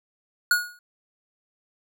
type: tone with exponential decay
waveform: square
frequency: 1448 Hz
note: F#6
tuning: 38 cents flat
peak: -15 dBFS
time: 0.51-0.79 s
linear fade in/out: 2 ms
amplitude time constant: 60 ms
effects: none